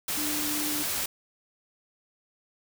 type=tone in noise; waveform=sine; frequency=299.1 Hz; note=D4; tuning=32 cents sharp; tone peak=-33 dBFS; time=0.17-0.83 s; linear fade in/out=5 ms; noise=white; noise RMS=-30 dBFS; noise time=0.08-1.06 s; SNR=-6 dB; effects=none